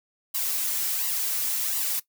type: noise with flanger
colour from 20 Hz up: blue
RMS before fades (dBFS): -27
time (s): 0.34-2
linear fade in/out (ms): 10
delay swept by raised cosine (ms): 1 to 4.2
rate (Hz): 1.4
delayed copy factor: +0.75
effects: noise-tail reverb RT60 0.1 s tail -18 dB re dry